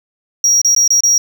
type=tone with dropouts; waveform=triangle; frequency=5680 Hz; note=F8; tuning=28 cents sharp; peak=-7 dBFS; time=0.44-1.18 s; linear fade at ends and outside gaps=2 ms; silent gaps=0.616-0.647 / 0.749-0.763 / 0.878-0.904 / 1.006-1.035 s; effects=none